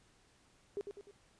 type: tone with echo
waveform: sine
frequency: 404.6 Hz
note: G#4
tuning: 45 cents flat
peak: -35 dBFS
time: 0.77-0.81 s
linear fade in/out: 0 ms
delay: 100 ms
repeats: 3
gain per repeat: -6 dB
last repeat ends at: 1.11 s
effects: pink hiss -68 dBFS RMS until 1.39 s + resampled to 22050 Hz